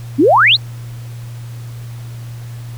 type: exponential sweep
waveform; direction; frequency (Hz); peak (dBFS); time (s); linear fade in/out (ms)
sine; up; 246.9 to 4443; -6; 0.18-0.57; 20
effects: added 118 Hz sine -26 dBFS peak until 2.77 s + pink hiss -42 dBFS RMS until 2.77 s